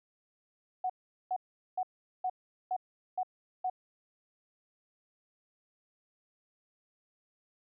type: tone bursts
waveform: sine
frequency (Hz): 740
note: F#5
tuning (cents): 0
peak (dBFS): -29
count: 7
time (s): 0.84-3.699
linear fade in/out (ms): 5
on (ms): 57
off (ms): 410
effects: none

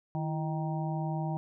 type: harmonic tone with a mistuned harmonic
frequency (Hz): 156.4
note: D#3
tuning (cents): +9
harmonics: 1 / 2 / 4 / 5 / 6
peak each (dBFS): -31 / -40 / -42 / -39 / -43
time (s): 0.15-1.37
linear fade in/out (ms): 0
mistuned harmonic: 2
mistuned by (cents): +100
effects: none

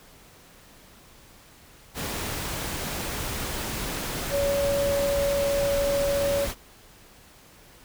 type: tone in noise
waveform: sine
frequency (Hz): 563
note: C#5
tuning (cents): +27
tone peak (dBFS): -22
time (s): 4.3-6.48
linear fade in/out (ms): 50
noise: pink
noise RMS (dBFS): -31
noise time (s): 1.94-6.55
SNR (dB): +6
effects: pink hiss -52 dBFS RMS until 7.84 s

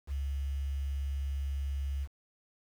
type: tone with quantisation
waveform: sine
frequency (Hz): 69.3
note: C#2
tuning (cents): 0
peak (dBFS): -31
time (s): 0.07-2.08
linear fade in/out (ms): 50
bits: 9
effects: none

